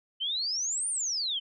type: exponential two-way sweep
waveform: sine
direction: up then down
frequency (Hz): 3000 to 9410 to 3000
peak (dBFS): -28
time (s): 0.2-1.4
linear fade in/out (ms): 20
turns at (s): 0.89
effects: none